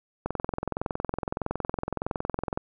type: click train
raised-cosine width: 1 ms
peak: -14 dBFS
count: 51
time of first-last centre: 0.26-2.575 s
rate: 21.6 Hz
effects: none